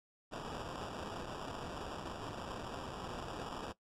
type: noise with sample-and-hold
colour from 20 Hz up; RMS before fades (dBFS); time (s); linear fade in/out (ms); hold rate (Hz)
violet; -44; 0.31-3.73; 20; 2100
effects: noise-tail reverb RT60 0.1 s tail -17 dB re dry + low-pass 7000 Hz 12 dB/octave